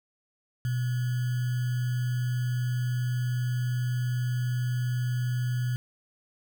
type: tone with sample-and-hold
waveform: sine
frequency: 123.8 Hz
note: B2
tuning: 5 cents sharp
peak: -25 dBFS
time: 0.65-5.76 s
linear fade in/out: 0 ms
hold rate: 1575 Hz
effects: none